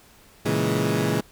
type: chord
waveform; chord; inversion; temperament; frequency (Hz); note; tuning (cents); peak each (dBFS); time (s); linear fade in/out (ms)
20% pulse; A# half-diminished seventh; none; equal; 116.54 / 138.59 / 164.81 / 207.7; A#2 / C#3 / E3 / G#3; 0 / 0 / 0 / 0; -22; 0.45-1.21; 10
effects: pink hiss -53 dBFS RMS until 1.31 s